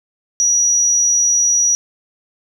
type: tone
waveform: sine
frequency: 5810 Hz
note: F#8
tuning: 32 cents flat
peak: -11 dBFS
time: 0.4-1.75 s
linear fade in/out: 0 ms
effects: 7-bit